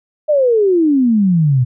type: exponential sweep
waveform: sine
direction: down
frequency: 622.3 to 120 Hz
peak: -9 dBFS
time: 0.28-1.65 s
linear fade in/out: 20 ms
effects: none